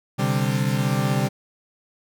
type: chord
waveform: 40% pulse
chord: C suspended second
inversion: none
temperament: equal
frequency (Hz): 130.81 / 146.83 / 196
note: C3 / D3 / G3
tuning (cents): 0 / 0 / 0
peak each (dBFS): -22 / -24 / -24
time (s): 0.18-1.29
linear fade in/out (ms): 20
effects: none